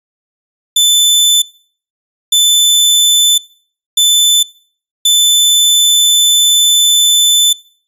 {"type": "tone bursts at uneven times", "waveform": "sawtooth", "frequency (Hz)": 3519, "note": "A7", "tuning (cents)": 0, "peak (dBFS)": -3, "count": 4, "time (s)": [[0.76, 1.42], [2.32, 3.38], [3.97, 4.43], [5.05, 7.53]], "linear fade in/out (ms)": 5, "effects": ["noise-tail reverb RT60 0.5 s tail -23 dB re dry", "resampled to 32000 Hz"]}